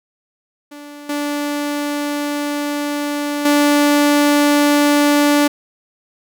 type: tone with level steps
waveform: sawtooth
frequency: 291.2 Hz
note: D4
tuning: 15 cents flat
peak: -29 / -15 / -7 dBFS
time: 0.71-5.48 s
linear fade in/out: 10 ms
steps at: 1.09 / 3.45 s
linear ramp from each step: 5 ms
effects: none